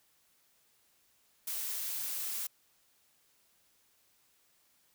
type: noise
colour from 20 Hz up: blue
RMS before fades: -37 dBFS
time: 1.47-2.47 s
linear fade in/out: 5 ms
effects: white hiss -70 dBFS RMS until 4.94 s